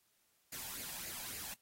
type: noise with flanger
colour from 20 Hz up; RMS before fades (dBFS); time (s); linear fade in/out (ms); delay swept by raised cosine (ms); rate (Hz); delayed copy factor
white; -45; 0.52-1.54; 5; 0.42 to 1.26; 3.6; +0.6
effects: white hiss -75 dBFS RMS until 1.61 s + AAC 48 kbps